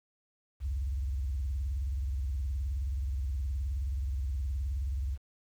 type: tone with vibrato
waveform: sine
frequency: 67.1 Hz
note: C2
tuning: 44 cents sharp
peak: -29 dBFS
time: 0.6-5.18 s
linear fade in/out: 50 ms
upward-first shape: sine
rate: 19 Hz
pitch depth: 270 cents each way
effects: tanh soft clip ceiling -25 dBFS + 10-bit